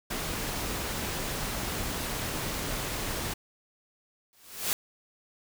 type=noise; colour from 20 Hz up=pink; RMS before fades=-33 dBFS; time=0.1-3.34 s; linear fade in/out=10 ms
type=noise with exponential growth; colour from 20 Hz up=white; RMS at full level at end=-25 dBFS; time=4.33-4.73 s; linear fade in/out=0 ms; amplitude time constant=86 ms
effects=none